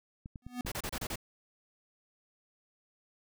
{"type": "clicks", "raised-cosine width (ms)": 5, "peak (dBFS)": -31, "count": 4, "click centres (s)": [0.259, 0.358, 0.466, 0.65]}
{"type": "tone with exponential growth", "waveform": "square", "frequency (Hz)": 246.9, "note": "B3", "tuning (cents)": 0, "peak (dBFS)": -32, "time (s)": [0.42, 0.61], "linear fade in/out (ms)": 2, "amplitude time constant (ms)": 40}
{"type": "noise bursts", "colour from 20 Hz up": "pink", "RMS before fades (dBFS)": -37, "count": 6, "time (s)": [0.66, 1.158], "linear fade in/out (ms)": 5, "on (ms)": 58, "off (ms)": 30}
{"effects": []}